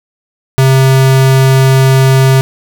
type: tone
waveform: square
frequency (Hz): 132.9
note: C3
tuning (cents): +27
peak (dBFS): -5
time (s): 0.58-2.41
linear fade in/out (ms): 0
effects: none